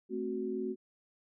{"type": "chord", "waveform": "sine", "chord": "F# diminished", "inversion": "first", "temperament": "equal", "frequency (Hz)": [220, 261.6, 370], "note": ["A3", "C4", "F#4"], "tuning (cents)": [0, 0, 0], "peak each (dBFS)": [-39, -39, -35], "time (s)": [0.09, 0.76], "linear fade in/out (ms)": 50, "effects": []}